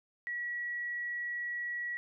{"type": "tone", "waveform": "sine", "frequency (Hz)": 1927, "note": "B6", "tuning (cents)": -43, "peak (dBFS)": -34, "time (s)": [0.27, 1.97], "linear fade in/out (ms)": 0, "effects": []}